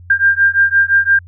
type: beating tone pair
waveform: sine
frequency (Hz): 1593 / 1598.8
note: G6 / G6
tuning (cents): +27 / +34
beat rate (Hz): 5.8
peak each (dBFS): -12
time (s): 0.1-1.19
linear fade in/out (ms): 5
effects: added 88 Hz sine -35 dBFS peak until 1.27 s